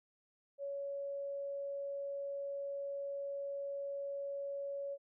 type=tone; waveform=sine; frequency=560 Hz; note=C#5; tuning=18 cents sharp; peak=-38 dBFS; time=0.58-4.98 s; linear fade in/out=50 ms; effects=none

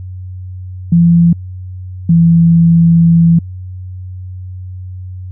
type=tone pair in turn; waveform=sine; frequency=170 / 167.37 Hz; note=F3 / E3; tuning=-46 / +27 cents; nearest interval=unison; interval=27 cents; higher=first; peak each=-4 dBFS; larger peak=neither; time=0.92-1.33 / 2.09-3.39 s; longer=second; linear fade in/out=5 ms; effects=added 92 Hz sine -23 dBFS peak until 5.31 s

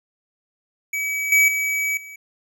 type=tone with level steps; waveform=square; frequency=2281 Hz; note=C#7; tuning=49 cents sharp; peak=-23 / -13 / -21 / -37 dBFS; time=0.93-2.16 s; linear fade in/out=5 ms; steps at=1.32 / 1.48 / 1.97 s; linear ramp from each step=2 ms; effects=none

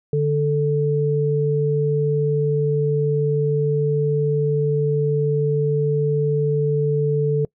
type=tone pair together; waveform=sine; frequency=146.83 / 440 Hz; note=D3 / A4; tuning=0 / 0 cents; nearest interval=octave + perfect fifth; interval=1900 cents; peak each=-19 dBFS; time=0.13-7.45 s; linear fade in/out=2 ms; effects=noise-tail reverb RT60 0.1 s tail -25 dB re dry

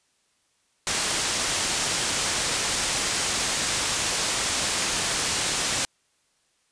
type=low-pass noise; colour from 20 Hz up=white; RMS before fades=-26 dBFS; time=0.87-5.85 s; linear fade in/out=0 ms; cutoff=9000 Hz; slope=24 dB/octave; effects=white hiss -68 dBFS RMS until 6.71 s + resampled to 22050 Hz

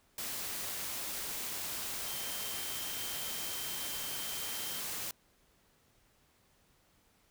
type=tone in noise; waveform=sine; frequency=3136 Hz; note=G7; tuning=in tune; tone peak=-46 dBFS; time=2.06-4.8 s; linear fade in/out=2 ms; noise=white; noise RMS=-39 dBFS; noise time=0.18-5.11 s; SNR=-10 dB; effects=pink hiss -69 dBFS RMS until 7.3 s

